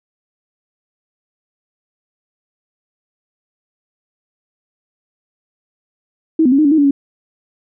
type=tone with pitch steps; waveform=sine; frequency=320.4 / 250.9 / 274.7 / 307.9 / 282.9 / 316.3 / 286.3 / 278.7 Hz; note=E4 / B3 / C#4 / D#4 / C#4 / D#4 / D4 / C#4; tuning=-49 / +28 / -16 / -18 / +35 / +29 / -44 / +9 cents; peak=-8 dBFS; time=6.39-6.91 s; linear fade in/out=5 ms; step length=65 ms; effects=none